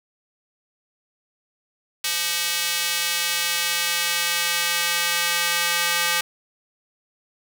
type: tone with high-pass filter sweep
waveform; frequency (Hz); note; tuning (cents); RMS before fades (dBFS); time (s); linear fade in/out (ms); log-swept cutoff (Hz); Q
square; 172.4; F3; -22; -23; 2.04-6.21; 5; 3000 to 1700; 0.82
effects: none